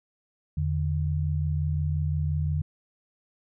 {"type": "tone pair together", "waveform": "sine", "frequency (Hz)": [83.58, 149.3], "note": ["E2", "D3"], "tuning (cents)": [24, 29], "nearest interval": "minor seventh", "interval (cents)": 1005, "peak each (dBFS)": [-26, -27], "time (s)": [0.57, 2.62], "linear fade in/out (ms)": 5, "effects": []}